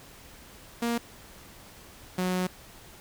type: tone pair in turn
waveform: sawtooth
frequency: 235 / 183.02 Hz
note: A#3 / F#3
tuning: +14 / -19 cents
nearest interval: major third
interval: 433 cents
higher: first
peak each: -22 dBFS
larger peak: neither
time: 0.82-0.98 / 2.18-2.47 s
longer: second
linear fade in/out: 5 ms
effects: pink hiss -50 dBFS RMS until 3 s